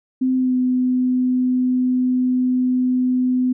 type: tone with pitch glide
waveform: sine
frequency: 258.2 to 252.9 Hz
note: C4 to B3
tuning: -23 to +41 cents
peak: -15 dBFS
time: 0.21-3.53 s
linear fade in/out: 10 ms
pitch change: -36 cents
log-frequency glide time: 0.36-0.55 s
effects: none